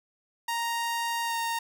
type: tone with pitch glide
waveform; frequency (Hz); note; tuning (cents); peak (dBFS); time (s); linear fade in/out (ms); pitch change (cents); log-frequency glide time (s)
sawtooth; 932.3 to 923.7; A#5 to A#5; 0 to -16; -24; 0.48-1.59; 5; -16; 1.24-1.34
effects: none